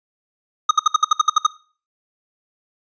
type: tone bursts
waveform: square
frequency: 1244.5 Hz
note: D#6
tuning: in tune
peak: -10 dBFS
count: 10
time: 0.69-1.466 s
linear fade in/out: 5 ms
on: 20 ms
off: 64 ms
effects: noise-tail reverb RT60 0.4 s tail -19 dB re dry + resampled to 16000 Hz